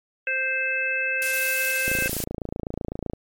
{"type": "harmonic tone", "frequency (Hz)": 523.3, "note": "C5", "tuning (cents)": 0, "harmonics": [1, 3, 4, 5], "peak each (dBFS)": [-33, -26, -33, -25], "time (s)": [0.27, 2.08], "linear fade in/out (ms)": 2}
{"type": "noise", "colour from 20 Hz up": "blue", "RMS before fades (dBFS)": -28, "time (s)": [1.22, 2.24], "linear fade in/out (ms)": 0}
{"type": "click train", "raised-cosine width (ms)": 2, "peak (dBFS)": -16, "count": 36, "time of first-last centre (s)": [1.88, 3.134], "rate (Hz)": 27.9}
{"effects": ["MP3 64 kbps"]}